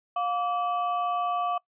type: ring-modulated tone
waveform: triangle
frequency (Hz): 932.3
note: A#5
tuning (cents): 0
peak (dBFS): -20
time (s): 0.16-1.58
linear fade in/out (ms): 5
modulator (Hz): 223
effects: noise-tail reverb RT60 0.1 s tail -23 dB re dry + resampled to 8000 Hz